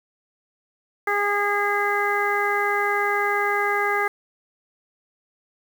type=harmonic tone; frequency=408.7 Hz; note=G#4; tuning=28 cents flat; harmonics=1 / 2 / 3 / 4 / 5; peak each=-26 / -26 / -26 / -26 / -26 dBFS; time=1.07-4.08 s; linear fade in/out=5 ms; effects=7-bit